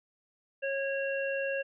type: harmonic tone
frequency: 548 Hz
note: C#5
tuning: 20 cents flat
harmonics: 1 / 3 / 5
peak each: -31 / -36 / -38 dBFS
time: 0.62-1.63 s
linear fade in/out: 20 ms
effects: none